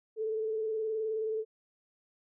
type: tone with vibrato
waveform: sine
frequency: 438.2 Hz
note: A4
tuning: 7 cents flat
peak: -30 dBFS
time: 0.16-1.45 s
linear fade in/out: 50 ms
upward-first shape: square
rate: 19 Hz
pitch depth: 23 cents each way
effects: none